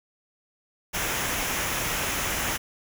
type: noise with comb filter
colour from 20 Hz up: pink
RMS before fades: -28 dBFS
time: 0.93-2.58 s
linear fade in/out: 20 ms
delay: 0.23 ms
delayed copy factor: -0.5
effects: none